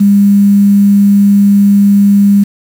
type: tone with quantisation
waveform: sine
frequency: 201.3 Hz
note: G3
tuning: 46 cents sharp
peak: -3 dBFS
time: 0-2.44 s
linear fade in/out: 10 ms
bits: 5
effects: none